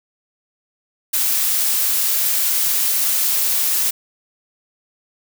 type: noise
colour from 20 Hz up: blue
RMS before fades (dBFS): -18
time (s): 1.13-3.91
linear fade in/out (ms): 10
effects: none